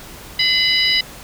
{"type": "harmonic tone with a mistuned harmonic", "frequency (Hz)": 987.8, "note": "B5", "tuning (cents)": 0, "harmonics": [2, 3, 4, 5], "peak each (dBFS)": [-19, -19, -19, -19], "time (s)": [0.39, 1.01], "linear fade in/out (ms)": 5, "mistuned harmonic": 2, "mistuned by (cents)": 54, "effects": ["pink hiss -37 dBFS RMS until 1.23 s"]}